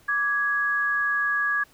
sine tone pair together, 1165 / 1666.7 Hz, D6 / G#6, -14 / +6 cents, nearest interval tritone, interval 620 cents, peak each -28 / -22 dBFS, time 0.08-1.64 s, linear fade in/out 10 ms, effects pink hiss -57 dBFS RMS until 1.73 s

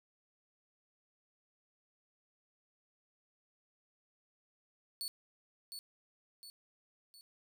sawtooth tone with echo, 4444 Hz, C#8, 4 cents sharp, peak -35 dBFS, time 5.01-5.08 s, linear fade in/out 0 ms, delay 710 ms, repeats 3, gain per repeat -6 dB, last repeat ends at 7.21 s, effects none

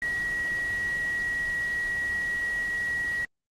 sine tone in noise, 1914 Hz, A#6, 45 cents sharp, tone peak -26 dBFS, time 0.02-3.25 s, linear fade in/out 2 ms, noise pink, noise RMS -41 dBFS, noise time 0.02-3.25 s, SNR +12 dB, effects low-pass 9000 Hz 12 dB/octave + Opus 24 kbps

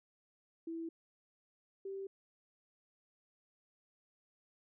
sine tone pair in turn, 329.6 / 389.5 Hz, E4 / G4, 0 / -11 cents, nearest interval minor third, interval 289 cents, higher second, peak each -39 / -40 dBFS, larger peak first, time 0.67-0.89 / 1.85-2.07 s, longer neither, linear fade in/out 5 ms, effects none

